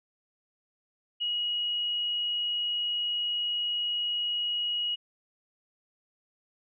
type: tone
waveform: sine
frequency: 2900 Hz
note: F#7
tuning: 35 cents flat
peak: -27 dBFS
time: 1.2-4.96 s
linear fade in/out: 20 ms
effects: none